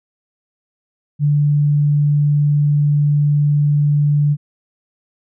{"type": "tone", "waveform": "sine", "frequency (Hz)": 146.5, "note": "D3", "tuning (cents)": -4, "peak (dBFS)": -11, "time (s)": [1.19, 4.37], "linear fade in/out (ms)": 50, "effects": []}